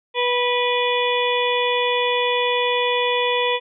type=harmonic tone with a mistuned harmonic; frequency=490 Hz; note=B4; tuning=14 cents flat; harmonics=1 / 2 / 4 / 5 / 6 / 7; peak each=-21 / -23 / -28 / -26 / -30 / -26 dBFS; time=0.14-3.6 s; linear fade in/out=50 ms; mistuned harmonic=6; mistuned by=+17 cents; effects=none